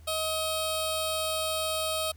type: tone with notch filter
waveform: 10% pulse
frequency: 634 Hz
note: D#5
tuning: 32 cents sharp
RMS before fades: -30 dBFS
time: 0.07-2.12 s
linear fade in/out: 10 ms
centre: 1900 Hz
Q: 0.87
effects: added 78 Hz sine -48 dBFS peak until 2.16 s + pink hiss -62 dBFS RMS until 2.16 s